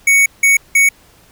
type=tone bursts at uneven times; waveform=square; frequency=2228 Hz; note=C#7; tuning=8 cents sharp; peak=-8 dBFS; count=3; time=0.07-0.26 / 0.43-0.57 / 0.75-0.89 s; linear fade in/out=5 ms; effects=pink hiss -48 dBFS RMS until 1.31 s